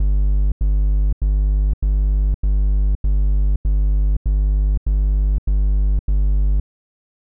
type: tone bursts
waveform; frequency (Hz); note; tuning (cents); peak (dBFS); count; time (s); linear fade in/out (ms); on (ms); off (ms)
triangle; 50; G1; +35; -11; 11; 0-6.6; 5; 520; 88
effects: none